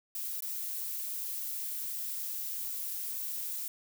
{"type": "noise with dropouts", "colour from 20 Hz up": "violet", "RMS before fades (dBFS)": -37, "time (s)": [0.15, 3.68], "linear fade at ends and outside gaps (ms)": 1, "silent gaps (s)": [0.405, 0.423], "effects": []}